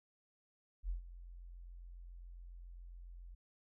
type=tone with ADSR envelope; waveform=sine; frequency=43.63 Hz; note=F1; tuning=1 cent flat; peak=-34 dBFS; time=0.83-3.35 s; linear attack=63 ms; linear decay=120 ms; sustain=-15 dB; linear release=10 ms; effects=none